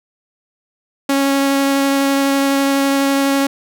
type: tone with vibrato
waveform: sawtooth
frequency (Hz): 275.8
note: C#4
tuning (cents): -9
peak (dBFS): -9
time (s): 1.09-3.47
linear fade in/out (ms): 5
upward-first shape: triangle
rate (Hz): 12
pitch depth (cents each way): 9
effects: none